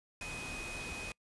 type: tone in noise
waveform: sine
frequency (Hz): 2506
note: D#7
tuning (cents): +12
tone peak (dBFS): -43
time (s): 0.21-1.12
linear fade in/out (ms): 2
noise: pink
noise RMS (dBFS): -44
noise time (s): 0.21-1.12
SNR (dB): -2
effects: noise-tail reverb RT60 0.1 s tail -25 dB re dry + resampled to 24000 Hz